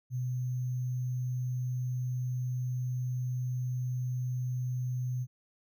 sine tone with sample-and-hold, 125.3 Hz, B2, 25 cents sharp, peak -30 dBFS, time 0.1-5.27 s, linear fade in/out 50 ms, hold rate 6300 Hz, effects none

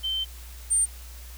sine tone pair in turn, 3100 / 8860 Hz, G7 / C#9, -20 / -2 cents, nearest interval octave + tritone, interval 1818 cents, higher second, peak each -25 / -19 dBFS, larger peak second, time 0.03-0.25 / 0.7-0.86 s, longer first, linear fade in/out 20 ms, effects added 60 Hz sine -40 dBFS peak until 1.37 s + white hiss -48 dBFS RMS until 1.37 s

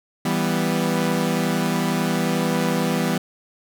sawtooth chord, E minor, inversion none, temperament equal, 164.81 / 196 / 246.9 Hz, E3 / G3 / B3, 0 / 0 / 0 cents, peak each -20 dBFS, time 0.25-3.18 s, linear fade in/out 5 ms, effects none

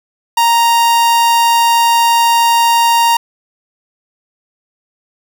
45% pulse tone, 932.3 Hz, A#5, in tune, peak -8 dBFS, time 0.37-3.17 s, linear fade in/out 5 ms, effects none

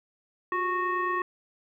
sine tone with frequency modulation, 1103 Hz, C#6, 9 cents flat, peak -25 dBFS, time 0.52-1.22 s, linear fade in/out 2 ms, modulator 745 Hz, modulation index 0.98, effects 11-bit

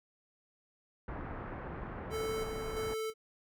pink low-pass noise, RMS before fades -42 dBFS, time 1.08-2.94 s, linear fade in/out 2 ms, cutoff 1700 Hz, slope 24 dB/octave
square tone with tremolo, 440 Hz, A4, in tune, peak -35 dBFS, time 2.1-3.14 s, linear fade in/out 50 ms, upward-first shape square, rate 1.5 Hz, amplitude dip 40%
effects none

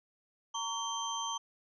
sine tone cluster, 917 / 1129 / 3150 / 6150 Hz, A#5 / C#6 / G7 / G8, -29 / +31 / +8 / -34 cents, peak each -38 / -40 / -40 / -40 dBFS, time 0.54-1.38 s, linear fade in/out 10 ms, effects none

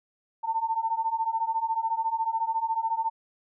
sine beating tone pair, 892 / 906 Hz, A5 / A#5, +23 / -50 cents, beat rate 14 Hz, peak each -29 / -27 dBFS, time 0.43-3.1 s, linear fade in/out 20 ms, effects none

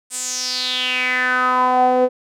sawtooth tone with band-pass filter sweep, 252.8 Hz, B3, 41 cents sharp, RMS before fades -18 dBFS, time 0.1-2.09 s, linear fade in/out 50 ms, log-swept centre 8700 to 520 Hz, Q 5.4, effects none

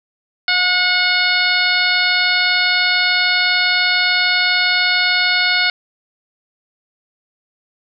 harmonic tone with a mistuned harmonic, 727 Hz, F#5, 31 cents flat, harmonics 1 / 2 / 3 / 4 / 5 / 6 / 7, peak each -26 / -18 / -18 / -24 / -22 / -19 / -27 dBFS, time 0.48-5.7 s, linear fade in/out 2 ms, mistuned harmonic 1, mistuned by -19 cents, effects none

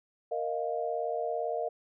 sine chord, Bb suspended fourth, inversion none, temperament just, 466.2 / 621.6 / 699.2 Hz, Bb4 / Eb5 / F5, 0 / -2 / +2 cents, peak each -34 dBFS, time 0.31-1.69 s, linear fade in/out 10 ms, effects none

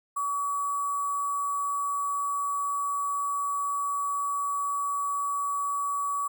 sine tone with sample-and-hold, 1138 Hz, C#6, 45 cents sharp, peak -26 dBFS, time 0.16-6.28 s, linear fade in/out 10 ms, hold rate 8820 Hz, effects none

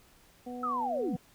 harmonic tone, 246.9 Hz, B3, in tune, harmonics 1 / 2 / 3, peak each -39 / -43 / -44 dBFS, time 0.46-1.17 s, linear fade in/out 10 ms
sine linear sweep, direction down, 1318.5 to 146.83 Hz, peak -29 dBFS, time 0.63-1.16 s, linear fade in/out 5 ms
effects pink hiss -61 dBFS RMS until 1.34 s

